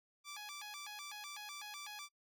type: tone with vibrato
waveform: 10% pulse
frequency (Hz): 987.8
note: B5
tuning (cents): 0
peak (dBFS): -38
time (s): 0.24-2.09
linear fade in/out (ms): 50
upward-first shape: square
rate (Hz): 4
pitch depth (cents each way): 290
effects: noise-tail reverb RT60 0.1 s tail -24 dB re dry